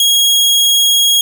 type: tone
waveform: sawtooth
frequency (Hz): 3294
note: G#7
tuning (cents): -15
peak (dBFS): -5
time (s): 0-1.21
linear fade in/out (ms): 2
effects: none